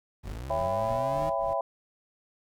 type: noise with tremolo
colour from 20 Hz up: brown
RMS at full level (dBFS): -40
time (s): 0.23-1.54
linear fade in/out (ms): 10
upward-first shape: triangle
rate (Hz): 3.3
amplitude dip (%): 100
type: linear sweep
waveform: 30% pulse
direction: up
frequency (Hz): 43.65 to 158.8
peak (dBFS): -33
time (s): 0.25-1.3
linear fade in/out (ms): 10
type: chord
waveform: sine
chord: C# half-diminished seventh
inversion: none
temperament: just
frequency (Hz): 554.4 / 665.2 / 798.3 / 997.9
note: C#5 / E5 / G5 / B5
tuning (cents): 0 / +16 / +31 / +18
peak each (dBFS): -32 / -29 / -33 / -33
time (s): 0.5-1.61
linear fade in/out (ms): 2
effects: none